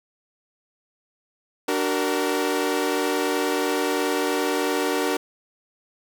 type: chord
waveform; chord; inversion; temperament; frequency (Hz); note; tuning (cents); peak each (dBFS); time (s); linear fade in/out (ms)
sawtooth; D augmented; none; equal with one note detuned; 293.7 / 376.7 / 466.2; D4 / F#4 / A#4; 0 / +31 / 0; -22; 1.68-5.17; 5
effects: none